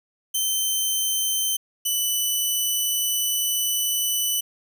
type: tone pair in turn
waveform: 10% pulse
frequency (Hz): 3095 / 2983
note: G7 / F#7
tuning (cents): -23 / +13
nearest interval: minor second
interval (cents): 64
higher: first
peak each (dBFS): -13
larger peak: neither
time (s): 0.34-1.57 / 1.85-4.41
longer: second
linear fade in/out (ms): 10
effects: none